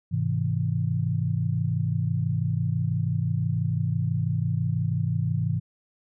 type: chord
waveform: sine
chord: Ab augmented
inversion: none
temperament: just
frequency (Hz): 103.83 / 129.78 / 162.23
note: Ab2 / C3 / E3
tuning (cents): 0 / -14 / -27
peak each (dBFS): -27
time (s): 0.11-5.6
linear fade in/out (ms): 20
effects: none